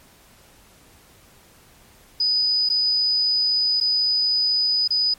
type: tone with dropouts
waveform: sine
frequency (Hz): 4978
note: D#8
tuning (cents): 0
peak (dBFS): -17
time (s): 2.2-5.14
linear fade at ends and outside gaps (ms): 5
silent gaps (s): 2.69-2.699 / 3.802-3.81 / 4.877-4.905
effects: pink hiss -52 dBFS RMS until 5.18 s + MP3 64 kbps